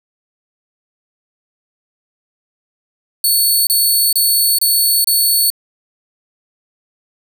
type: tone bursts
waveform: 5% pulse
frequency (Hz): 4435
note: C#8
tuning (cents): 0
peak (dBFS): -4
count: 5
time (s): 3.24-5.502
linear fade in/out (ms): 2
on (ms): 430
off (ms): 28
effects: none